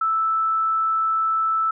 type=tone; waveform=sine; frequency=1317 Hz; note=E6; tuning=2 cents flat; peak=-18 dBFS; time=0.01-1.71 s; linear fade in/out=5 ms; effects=none